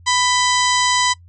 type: harmonic tone with a mistuned harmonic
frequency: 992 Hz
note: B5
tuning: 7 cents sharp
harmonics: 1 / 2 / 3 / 4 / 5 / 6 / 7 / 8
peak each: -18 / -21 / -23 / -24 / -25 / -26 / -26 / -27 dBFS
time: 0.06-1.14 s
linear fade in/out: 20 ms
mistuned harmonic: 3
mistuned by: +68 cents
effects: noise-tail reverb RT60 0.1 s tail -23 dB re dry + added 87 Hz sine -42 dBFS peak until 1.28 s